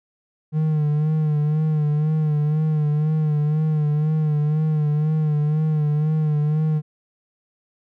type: tone with vibrato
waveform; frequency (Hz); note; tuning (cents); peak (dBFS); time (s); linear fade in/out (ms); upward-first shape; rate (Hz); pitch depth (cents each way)
triangle; 152.4; D#3; -36; -15; 0.52-6.82; 50; sine; 2; 48
effects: none